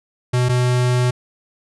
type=tone pair in turn; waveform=square; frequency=124.4 / 124.4 Hz; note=B2 / B2; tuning=+13 / +13 cents; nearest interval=unison; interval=0 cents; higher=neither; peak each=-15 dBFS; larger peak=neither; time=0.33-0.49 / 0.49-1.11 s; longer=second; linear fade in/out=10 ms; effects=resampled to 24000 Hz